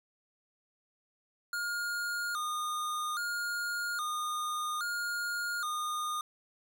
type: tone with vibrato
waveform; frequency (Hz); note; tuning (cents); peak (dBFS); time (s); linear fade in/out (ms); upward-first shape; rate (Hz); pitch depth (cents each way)
square; 1318.5; E6; 0; -33; 1.53-6.21; 2; square; 0.61; 130
effects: none